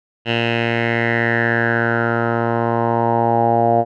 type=tone with low-pass filter sweep; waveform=10% pulse; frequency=116.54 Hz; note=A#2; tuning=in tune; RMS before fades=-17 dBFS; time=0.25-3.85 s; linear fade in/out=50 ms; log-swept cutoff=2800 to 700 Hz; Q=5.8; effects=none